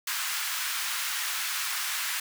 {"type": "high-pass noise", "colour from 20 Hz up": "pink", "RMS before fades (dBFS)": -31, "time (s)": [0.07, 2.2], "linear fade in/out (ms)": 5, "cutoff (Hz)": 1200, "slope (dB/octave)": 24, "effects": []}